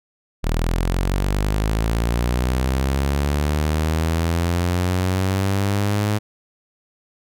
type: linear sweep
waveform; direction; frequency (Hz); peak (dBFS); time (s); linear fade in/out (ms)
sawtooth; up; 38.89 to 105.6; -14; 0.43-6.19; 20
effects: none